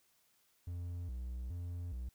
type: tone with vibrato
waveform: triangle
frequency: 73.42 Hz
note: D2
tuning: in tune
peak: -37 dBFS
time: 0.67-2.09 s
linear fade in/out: 5 ms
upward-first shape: square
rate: 1.2 Hz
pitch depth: 300 cents each way
effects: white hiss -73 dBFS RMS until 2.14 s